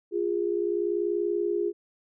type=tone pair together; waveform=sine; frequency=349.2 / 409.7 Hz; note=F4 / G#4; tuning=0 / -24 cents; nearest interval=minor third; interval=276 cents; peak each=-27 dBFS; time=0.11-1.73 s; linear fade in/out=50 ms; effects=none